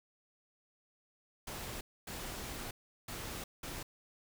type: noise bursts at uneven times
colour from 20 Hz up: pink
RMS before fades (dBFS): -43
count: 4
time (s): 1.47-1.81 / 2.07-2.71 / 3.08-3.44 / 3.63-3.83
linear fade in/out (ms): 5
effects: none